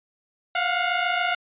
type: tone pair together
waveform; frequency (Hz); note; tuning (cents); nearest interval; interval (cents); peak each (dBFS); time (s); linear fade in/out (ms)
15% pulse; 698.5 / 725.6; F5 / F#5; 0 / -34; minor second; 66; -18; 0.55-1.35; 5
effects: resampled to 8000 Hz